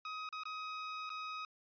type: tone with dropouts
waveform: sawtooth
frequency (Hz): 1262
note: D#6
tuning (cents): +24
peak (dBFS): -37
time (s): 0.05-1.45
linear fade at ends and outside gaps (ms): 2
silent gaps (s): 0.29-0.326 / 0.435-0.454 / 1.094-1.101
effects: resampled to 11025 Hz